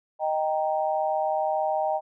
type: chord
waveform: sine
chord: Eb major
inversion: none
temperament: equal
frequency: 622.3 / 784 / 932.3 Hz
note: Eb5 / G5 / Bb5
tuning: 0 / 0 / 0 cents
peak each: -26 / -26 / -32 dBFS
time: 0.19-2.01 s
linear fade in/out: 50 ms
effects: none